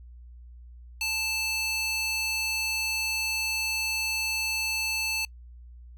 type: tone with high-pass filter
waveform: square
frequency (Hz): 880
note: A5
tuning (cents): 0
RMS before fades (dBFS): -29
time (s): 1.01-5.25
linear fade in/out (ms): 2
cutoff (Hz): 3000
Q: 1.8
effects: noise-tail reverb RT60 0.1 s tail -26 dB re dry + added 60 Hz sine -44 dBFS peak until 5.97 s